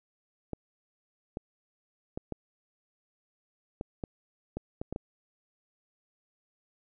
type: clicks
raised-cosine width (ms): 2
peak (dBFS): -21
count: 10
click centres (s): 0.533 / 1.371 / 2.175 / 2.323 / 3.811 / 4.038 / 4.57 / 4.815 / 4.926 / 4.961
effects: none